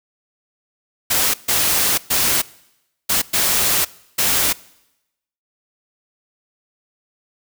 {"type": "noise bursts at uneven times", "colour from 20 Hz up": "white", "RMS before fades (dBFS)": -17, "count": 6, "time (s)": [[1.1, 1.34], [1.48, 1.98], [2.1, 2.42], [3.09, 3.22], [3.33, 3.85], [4.18, 4.53]], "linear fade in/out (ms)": 10, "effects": ["noise-tail reverb RT60 0.9 s tail -22 dB re dry"]}